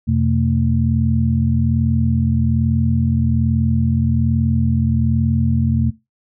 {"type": "tone cluster", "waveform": "sine", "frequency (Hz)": [85.9, 127.1, 224.8], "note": ["F2", "C3", "A3"], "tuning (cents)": [-28, -50, 37], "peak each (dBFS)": -18, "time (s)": [0.07, 5.91], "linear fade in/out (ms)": 20, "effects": ["noise-tail reverb RT60 0.2 s tail -17 dB re dry"]}